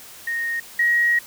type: tone pair in turn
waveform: sine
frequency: 1858 / 1894.9 Hz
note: A#6 / A#6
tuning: -6 / +28 cents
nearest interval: unison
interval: 34 cents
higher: second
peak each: -22 / -15 dBFS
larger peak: second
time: 0.27-0.6 / 0.79-1.19 s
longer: second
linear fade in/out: 5 ms
effects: white hiss -42 dBFS RMS until 1.26 s